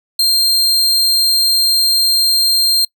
40% pulse tone, 4186 Hz, C8, in tune, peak -9 dBFS, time 0.19-2.85 s, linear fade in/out 5 ms, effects noise-tail reverb RT60 0.1 s tail -25 dB re dry

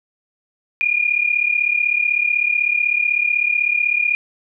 sine tone pair together, 2410 / 2446 Hz, D7 / D#7, +44 / -30 cents, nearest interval unison, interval 26 cents, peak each -18 dBFS, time 0.81-4.15 s, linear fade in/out 0 ms, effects none

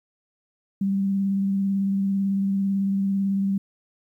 sine tone with vibrato, 196 Hz, G3, in tune, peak -20 dBFS, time 0.81-3.58 s, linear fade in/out 5 ms, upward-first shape square, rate 18 Hz, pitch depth 14 cents each way, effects 10-bit

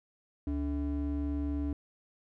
triangle ring-modulated tone, 180 Hz, F#3, 47 cents flat, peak -25 dBFS, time 0.47-1.73 s, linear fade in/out 2 ms, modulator 108 Hz, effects none

